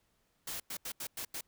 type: noise bursts at uneven times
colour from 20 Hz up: white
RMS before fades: -40 dBFS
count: 6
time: 0.47-0.6 / 0.7-0.77 / 0.85-0.92 / 1-1.07 / 1.17-1.25 / 1.34-1.41 s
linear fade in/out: 5 ms
effects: pink hiss -75 dBFS RMS until 1.47 s